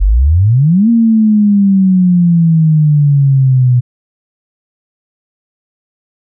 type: exponential two-way sweep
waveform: sine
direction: up then down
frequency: 43.74 to 234.5 to 122.3 Hz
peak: -5 dBFS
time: 0-3.81 s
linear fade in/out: 20 ms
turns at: 0.89 s
effects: none